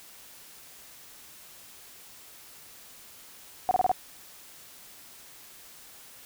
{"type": "tone bursts", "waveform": "sine", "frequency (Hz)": 740, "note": "F#5", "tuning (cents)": 0, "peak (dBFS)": -19, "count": 5, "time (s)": [3.69, 3.915], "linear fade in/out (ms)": 0, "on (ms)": 21, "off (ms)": 30, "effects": ["white hiss -50 dBFS RMS until 6.25 s"]}